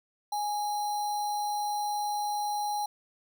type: tone with sample-and-hold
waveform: sine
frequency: 830.6 Hz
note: G#5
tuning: in tune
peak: -28 dBFS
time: 0.32-2.86 s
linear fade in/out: 5 ms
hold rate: 4900 Hz
effects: none